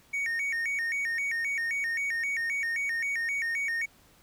triangle tone with vibrato, 2031 Hz, B6, 48 cents sharp, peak -26 dBFS, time 0.13-3.86 s, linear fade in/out 10 ms, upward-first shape square, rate 3.8 Hz, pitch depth 170 cents each way, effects pink hiss -60 dBFS RMS until 4.22 s

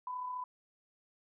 sine tone with amplitude modulation, 1000 Hz, B5, 21 cents sharp, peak -35 dBFS, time 0.07-0.44 s, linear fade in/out 2 ms, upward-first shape sine, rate 34.6 Hz, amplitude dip 40%, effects none

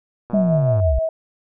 click train, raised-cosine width 1 ms, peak -21 dBFS, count 61, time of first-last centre 0.3-0.8 s, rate 120 Hz
sine linear sweep, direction down, 206.5 to 55.9 Hz, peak -15 dBFS, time 0.33-0.99 s, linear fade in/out 5 ms
sine tone with tremolo, 644 Hz, E5, 41 cents flat, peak -17 dBFS, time 0.34-1.09 s, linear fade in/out 2 ms, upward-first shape sine, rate 6.1 Hz, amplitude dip 55%
effects none

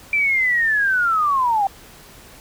sine linear sweep, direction down, 2355 to 765 Hz, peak -15 dBFS, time 0.13-1.67 s, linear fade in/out 2 ms, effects pink hiss -44 dBFS RMS until 2.4 s

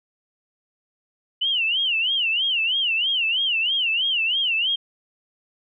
sine tone with vibrato, 2924 Hz, F#7, 21 cents flat, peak -19 dBFS, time 1.41-4.76 s, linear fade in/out 10 ms, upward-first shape sine, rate 3.1 Hz, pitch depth 190 cents each way, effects none

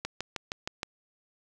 click train, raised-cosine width 0.2 ms, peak -15 dBFS, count 6, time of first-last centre 0.05-0.831 s, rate 6.4 Hz, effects none

